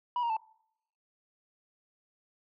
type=tone with pitch steps; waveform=sine; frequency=975 / 938 / 883 Hz; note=B5 / A#5 / A5; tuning=-23 / +11 / +6 cents; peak=-25 dBFS; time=0.16-0.367 s; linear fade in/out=2 ms; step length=69 ms; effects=noise-tail reverb RT60 0.7 s tail -25 dB re dry + tanh soft clip ceiling -27 dBFS